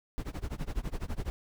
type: noise with tremolo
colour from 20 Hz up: brown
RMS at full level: -32 dBFS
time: 0.18-1.3 s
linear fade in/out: 0 ms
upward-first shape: sine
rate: 12 Hz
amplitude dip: 95%
effects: none